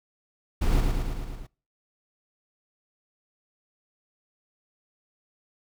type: noise with echo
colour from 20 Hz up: brown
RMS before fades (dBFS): -22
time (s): 0.61-0.81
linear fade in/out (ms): 10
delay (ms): 110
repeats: 6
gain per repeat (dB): -3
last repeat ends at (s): 1.47
effects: noise-tail reverb RT60 0.4 s tail -26 dB re dry